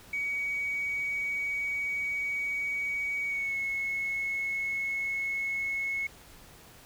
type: tone with pitch glide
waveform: sine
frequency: 2257 to 2188 Hz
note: C#7 to C#7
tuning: +31 to -23 cents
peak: -28 dBFS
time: 0.13-6.07 s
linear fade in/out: 5 ms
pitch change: -54 cents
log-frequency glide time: 3.24-3.57 s
effects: tanh soft clip ceiling -24 dBFS + pink hiss -53 dBFS RMS until 6.85 s